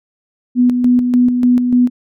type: tone with tremolo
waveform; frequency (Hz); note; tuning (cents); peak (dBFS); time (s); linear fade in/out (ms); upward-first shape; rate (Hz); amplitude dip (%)
sine; 246.9; B3; 0; -7; 0.55-1.9; 50; square; 3.4; 45
effects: none